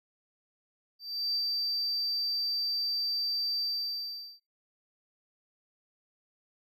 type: tone with ADSR envelope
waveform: triangle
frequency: 4663 Hz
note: D8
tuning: 13 cents flat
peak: -24 dBFS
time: 0.99-4.4 s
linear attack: 360 ms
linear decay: 64 ms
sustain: -2 dB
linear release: 790 ms
effects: noise-tail reverb RT60 0.3 s tail -25 dB re dry + tanh soft clip ceiling -24 dBFS